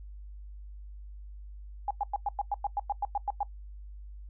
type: tone bursts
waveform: sine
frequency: 814 Hz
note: G#5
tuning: 35 cents flat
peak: -26 dBFS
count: 13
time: 1.88-3.431 s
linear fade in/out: 2 ms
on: 27 ms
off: 100 ms
effects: noise-tail reverb RT60 0.1 s tail -21 dB re dry + added 50 Hz sine -42 dBFS peak until 4.29 s